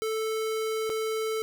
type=tone with dropouts; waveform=square; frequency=440 Hz; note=A4; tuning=in tune; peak=-28 dBFS; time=0.02-1.42 s; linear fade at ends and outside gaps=0 ms; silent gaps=0.895-0.9 s; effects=none